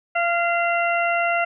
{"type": "harmonic tone with a mistuned harmonic", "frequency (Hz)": 686, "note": "F5", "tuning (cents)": -31, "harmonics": [1, 2, 3, 4], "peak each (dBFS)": [-21, -24, -26, -27], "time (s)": [0.15, 1.45], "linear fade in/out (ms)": 10, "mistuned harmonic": 2, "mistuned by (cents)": 22, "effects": []}